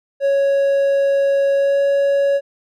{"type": "tone with pitch glide", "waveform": "triangle", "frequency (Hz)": [554.4, 558.9], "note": ["C#5", "C#5"], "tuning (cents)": [0, 14], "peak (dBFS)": -11, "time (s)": [0.2, 2.41], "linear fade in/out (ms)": 50, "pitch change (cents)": 14, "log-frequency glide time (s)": [1.55, 1.81], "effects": []}